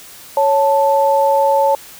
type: tone pair together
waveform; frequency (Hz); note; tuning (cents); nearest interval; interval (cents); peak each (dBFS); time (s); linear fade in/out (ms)
sine; 554.4 / 880.1; C#5 / A5; 0 / 0; minor sixth; 800; -13; 0.37-1.75; 2
effects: white hiss -38 dBFS RMS until 1.99 s